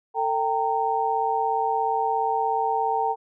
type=tone cluster; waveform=sine; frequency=447.8 / 783 / 920 Hz; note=A4 / G5 / A#5; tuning=+30 / -2 / -23 cents; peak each=-28 / -24 / -25 dBFS; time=0.14-3.16 s; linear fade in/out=50 ms; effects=none